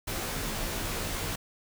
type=noise with comb filter; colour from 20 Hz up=pink; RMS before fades=-33 dBFS; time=0.07-1.36 s; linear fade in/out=10 ms; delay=16 ms; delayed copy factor=-0.75; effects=none